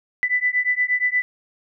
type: beating tone pair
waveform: sine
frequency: 1986 / 1994.5 Hz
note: B6 / B6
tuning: +9 / +17 cents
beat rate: 8.5 Hz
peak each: -21 dBFS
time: 0.23-1.22 s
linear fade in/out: 0 ms
effects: none